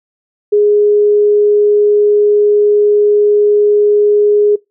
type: tone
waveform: sine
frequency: 415.3 Hz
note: G#4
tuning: in tune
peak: -6 dBFS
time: 0.52-4.56 s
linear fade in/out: 10 ms
effects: noise-tail reverb RT60 0.2 s tail -23 dB re dry